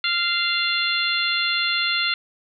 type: harmonic tone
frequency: 694 Hz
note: F5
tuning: 11 cents flat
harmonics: 2 / 3 / 4 / 5 / 6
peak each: -26 / -26 / -26 / -26 / -26 dBFS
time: 0.04-2.14 s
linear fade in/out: 2 ms
effects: none